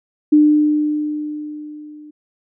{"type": "tone with level ramp", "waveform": "sine", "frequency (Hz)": 300.4, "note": "D4", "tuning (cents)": 39, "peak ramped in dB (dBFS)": [-6, -36], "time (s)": [0.32, 2.11], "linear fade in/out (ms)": 10, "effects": []}